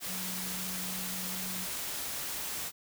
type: tone in noise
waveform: sine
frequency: 185 Hz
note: F#3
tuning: in tune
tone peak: -42 dBFS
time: 0.06-1.67 s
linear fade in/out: 50 ms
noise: white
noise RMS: -37 dBFS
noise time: 0-2.72 s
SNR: -8 dB
effects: none